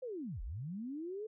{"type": "linear two-way sweep", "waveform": "sine", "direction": "down then up", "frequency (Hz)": [534, 34.65, 444.9], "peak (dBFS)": -39, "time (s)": [0.02, 1.27], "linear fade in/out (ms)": 10, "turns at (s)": 0.42, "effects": []}